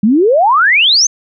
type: exponential sweep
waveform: sine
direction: up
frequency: 196 to 6500 Hz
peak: -6 dBFS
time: 0.03-1.07 s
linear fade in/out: 5 ms
effects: none